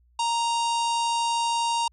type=harmonic tone with a mistuned harmonic; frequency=932.3 Hz; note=A#5; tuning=in tune; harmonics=1 / 3 / 4 / 5 / 6 / 7 / 8 / 9 / 10; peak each=-23 / -33 / -35 / -37 / -39 / -40 / -41 / -42 / -43 dBFS; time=0.19-1.88 s; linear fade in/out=5 ms; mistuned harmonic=9; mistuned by=+46 cents; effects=added 60 Hz sine -58 dBFS peak until 1.92 s